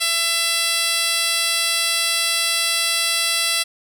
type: tone with band-pass filter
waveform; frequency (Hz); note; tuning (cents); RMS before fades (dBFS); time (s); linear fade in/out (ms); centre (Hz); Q
10% pulse; 670; E5; +28; -20; 0-3.64; 20; 7000; 1
effects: none